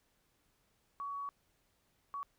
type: tone bursts at uneven times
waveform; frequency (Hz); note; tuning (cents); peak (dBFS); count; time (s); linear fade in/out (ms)
sine; 1126; C#6; +27; -38; 2; 1-1.29 / 2.14-2.23; 0
effects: pink hiss -75 dBFS RMS until 2.38 s